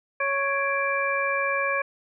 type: harmonic tone with a mistuned harmonic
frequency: 554.4 Hz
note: C#5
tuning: in tune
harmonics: 1 / 2 / 3 / 4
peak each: -28 / -28 / -28 / -28 dBFS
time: 0.2-1.82 s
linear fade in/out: 5 ms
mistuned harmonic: 4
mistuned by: +100 cents
effects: none